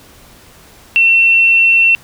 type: tone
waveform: sine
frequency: 2704 Hz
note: E7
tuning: 43 cents sharp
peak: -6 dBFS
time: 0.96-1.95 s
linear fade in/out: 0 ms
effects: pink hiss -42 dBFS RMS until 2.03 s